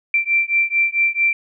sine beating tone pair, 2349 / 2353.5 Hz, D7 / D7, 0 / +3 cents, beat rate 4.5 Hz, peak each -18 dBFS, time 0.14-1.33 s, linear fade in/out 2 ms, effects none

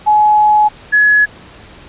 sine tone pair in turn, 846 / 1692 Hz, G#5 / G#6, +32 / +32 cents, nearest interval octave, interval 1200 cents, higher second, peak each -6 dBFS, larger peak neither, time 0.06-0.69 / 0.92-1.26 s, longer first, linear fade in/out 20 ms, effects pink hiss -38 dBFS RMS until 1.88 s + resampled to 8000 Hz

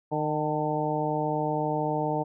harmonic tone with a mistuned harmonic, 152.7 Hz, D#3, 32 cents flat, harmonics 1 / 2 / 3 / 4 / 5 / 6, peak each -32 / -32 / -32 / -32 / -32 / -32 dBFS, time 0.11-2.24 s, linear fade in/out 20 ms, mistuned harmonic 6, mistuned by -46 cents, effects none

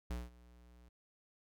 square tone with ADSR envelope, 60.2 Hz, B1, 44 cents flat, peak -37 dBFS, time 0.1-0.89 s, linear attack 7 ms, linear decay 190 ms, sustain -22 dB, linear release 7 ms, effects none

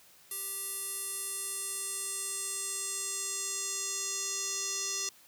square tone with band-pass filter sweep, 392 Hz, G4, in tune, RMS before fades -36 dBFS, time 0.31-5.09 s, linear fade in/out 2 ms, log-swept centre 11000 to 6100 Hz, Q 3.5, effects white hiss -59 dBFS RMS until 5.27 s + high-pass 60 Hz 12 dB/octave

